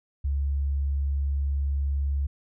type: tone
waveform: sine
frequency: 69.9 Hz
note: C#2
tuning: 15 cents sharp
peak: -23 dBFS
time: 0.24-2.27 s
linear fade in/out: 10 ms
effects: none